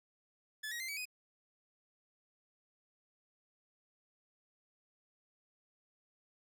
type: tone with pitch steps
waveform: sawtooth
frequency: 1727 / 1894.2 / 2078 / 2279 / 2499 Hz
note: A6 / A#6 / C7 / C#7 / D#7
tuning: -33 / +27 / -12 / +47 / +7 cents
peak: -36 dBFS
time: 0.63-1.055 s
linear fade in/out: 10 ms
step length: 85 ms
effects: none